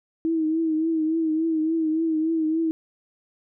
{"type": "tone with vibrato", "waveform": "sine", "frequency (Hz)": 320, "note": "D#4", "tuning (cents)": 49, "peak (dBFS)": -20, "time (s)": [0.25, 2.71], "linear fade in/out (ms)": 0, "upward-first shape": "triangle", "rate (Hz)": 3.5, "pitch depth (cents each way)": 60, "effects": []}